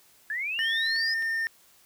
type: linear sweep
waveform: sine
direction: up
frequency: 1672 to 5140 Hz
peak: -28 dBFS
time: 0.3-1.14 s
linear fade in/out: 2 ms
type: tone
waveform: triangle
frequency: 1813 Hz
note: A#6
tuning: 49 cents flat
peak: -24 dBFS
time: 0.59-1.47 s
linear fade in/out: 0 ms
type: clicks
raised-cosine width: 0.2 ms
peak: -29 dBFS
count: 3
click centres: 0.863 / 0.962 / 1.224 s
effects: white hiss -59 dBFS RMS until 1.85 s